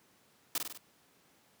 white noise with echo, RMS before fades -32 dBFS, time 0.55-0.58 s, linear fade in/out 2 ms, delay 49 ms, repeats 4, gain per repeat -4 dB, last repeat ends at 0.776 s, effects pink hiss -66 dBFS RMS until 1.6 s + high-pass 150 Hz 12 dB/octave

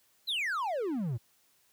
triangle exponential sweep, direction down, 4193 to 105.2 Hz, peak -28 dBFS, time 0.27-1.18 s, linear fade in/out 20 ms, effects white hiss -68 dBFS RMS until 1.72 s + high-pass 60 Hz 12 dB/octave

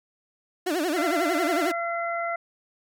30% pulse tone with vibrato, 329.6 Hz, E4, in tune, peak -21 dBFS, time 0.66-1.72 s, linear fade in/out 10 ms, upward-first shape sine, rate 11 Hz, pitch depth 220 cents each way
harmonic tone, 681 Hz, F5, 44 cents flat, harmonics 1 / 2 / 3, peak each -28 / -31 / -33 dBFS, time 0.96-2.36 s, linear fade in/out 5 ms
effects none

